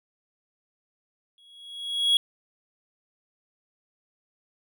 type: tone with exponential growth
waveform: triangle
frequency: 3327 Hz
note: G#7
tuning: 2 cents sharp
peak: -14 dBFS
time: 1.38-2.17 s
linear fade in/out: 1 ms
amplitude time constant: 170 ms
effects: none